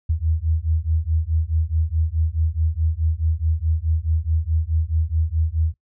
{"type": "beating tone pair", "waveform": "sine", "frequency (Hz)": [77.9, 82.6], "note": ["D#2", "E2"], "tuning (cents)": [3, 4], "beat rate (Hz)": 4.7, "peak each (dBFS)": -21, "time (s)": [0.09, 5.74], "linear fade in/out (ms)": 10, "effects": ["noise-tail reverb RT60 0.1 s tail -23 dB re dry"]}